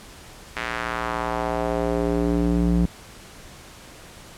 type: tone with band-pass filter sweep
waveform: square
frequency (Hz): 58.27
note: A#1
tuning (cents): 0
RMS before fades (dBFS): -23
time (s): 0.56-2.86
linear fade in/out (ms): 5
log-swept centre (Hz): 2000 to 180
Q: 1.5
effects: pink hiss -44 dBFS RMS until 4.37 s + low-pass 11000 Hz 12 dB/octave